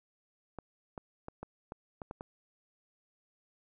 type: clicks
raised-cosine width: 1 ms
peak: -27 dBFS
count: 8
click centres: 0.587 / 0.978 / 1.284 / 1.43 / 1.721 / 2.018 / 2.111 / 2.209 s
effects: none